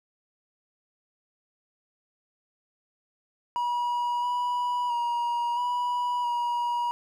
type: tone with pitch steps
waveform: triangle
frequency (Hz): 965 / 977 / 952 / 976 / 959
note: B5 / B5 / A#5 / B5 / A#5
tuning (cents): -40 / -19 / +36 / -21 / +49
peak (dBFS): -23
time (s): 3.56-6.91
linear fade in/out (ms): 0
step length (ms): 670
effects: none